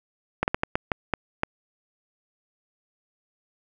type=slowing click train; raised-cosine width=0.5 ms; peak=-7 dBFS; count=8; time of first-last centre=0.43-1.434 s; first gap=49 ms; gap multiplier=1.35; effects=none